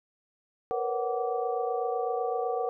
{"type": "tone cluster", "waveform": "sine", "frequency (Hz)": [465.9, 493.8, 549, 745, 1161], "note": ["A#4", "B4", "C#5", "F#5", "D6"], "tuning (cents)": [-1, 0, -17, 12, -20], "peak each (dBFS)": [-31, -34, -39, -31, -40], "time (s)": [0.71, 2.69], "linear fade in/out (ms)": 0, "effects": []}